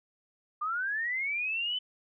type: linear sweep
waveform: sine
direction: up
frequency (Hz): 1184 to 3048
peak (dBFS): -29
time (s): 0.61-1.79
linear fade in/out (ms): 10
effects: none